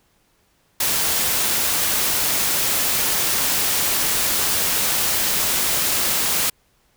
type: noise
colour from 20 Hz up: white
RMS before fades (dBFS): -20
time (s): 0.8-6.5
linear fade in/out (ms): 5
effects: pink hiss -62 dBFS RMS until 6.96 s